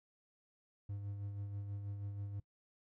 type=tone with tremolo; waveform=triangle; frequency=100.9 Hz; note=G#2; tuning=49 cents flat; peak=-37 dBFS; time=0.89-2.4 s; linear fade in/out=5 ms; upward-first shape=sine; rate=6.2 Hz; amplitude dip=40%; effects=noise-tail reverb RT60 0.1 s tail -22 dB re dry